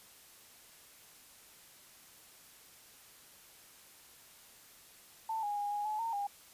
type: tone with pitch steps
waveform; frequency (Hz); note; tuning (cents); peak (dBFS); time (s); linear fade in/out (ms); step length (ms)
sine; 889 / 824 / 819 / 825 / 854 / 913 / 809; A5 / G#5 / G#5 / G#5 / G#5 / A#5 / G#5; +18 / -14 / -24 / -12 / +48 / -36 / -46; -33; 5.29-6.27; 5; 140
effects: white hiss -58 dBFS RMS until 6.53 s + resampled to 32000 Hz